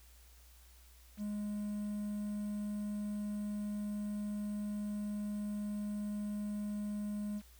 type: tone with quantisation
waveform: triangle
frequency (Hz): 207.7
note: G#3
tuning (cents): 0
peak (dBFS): -34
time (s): 1.17-7.42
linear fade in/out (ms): 50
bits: 10
effects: added 60 Hz sine -58 dBFS peak until 7.59 s + white hiss -64 dBFS RMS until 7.59 s